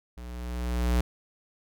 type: tone with level ramp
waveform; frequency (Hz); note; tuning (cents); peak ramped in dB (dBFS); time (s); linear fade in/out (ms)
square; 60.5; B1; -35; -40 to -21; 0.17-1.01; 5
effects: none